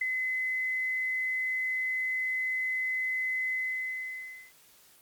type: tone with ADSR envelope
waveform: sine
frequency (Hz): 2034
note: C7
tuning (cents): -50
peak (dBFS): -23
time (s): 0.01-4.53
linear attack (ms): 8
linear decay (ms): 4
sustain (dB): -5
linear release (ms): 1000
effects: white hiss -59 dBFS RMS until 5.01 s + Opus 48 kbps